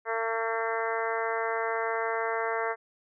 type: harmonic tone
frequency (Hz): 226.3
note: A3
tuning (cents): +49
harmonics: 2 / 3 / 4 / 5 / 6 / 7 / 8 / 9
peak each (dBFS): -32 / -34 / -35 / -36 / -37 / -37 / -38 / -39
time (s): 0.05-2.76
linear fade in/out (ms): 50
effects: none